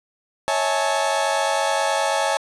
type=chord; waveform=35% pulse; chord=A major seventh; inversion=first; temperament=equal with one note detuned; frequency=554.4 / 648.3 / 830.6 / 880 Hz; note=C#5 / E5 / G#5 / A5; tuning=0 / -29 / 0 / 0 cents; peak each=-23 dBFS; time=0.48-2.37 s; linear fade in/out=0 ms; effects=resampled to 24000 Hz + 8-bit